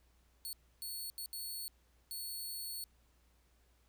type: tone bursts at uneven times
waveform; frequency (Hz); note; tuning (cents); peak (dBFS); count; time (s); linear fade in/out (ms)
10% pulse; 4409; C#8; -10; -34; 5; 0.45-0.53 / 0.82-1.1 / 1.18-1.26 / 1.33-1.68 / 2.11-2.84; 0
effects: added 60 Hz sine -68 dBFS peak until 3.88 s + pink hiss -74 dBFS RMS until 3.88 s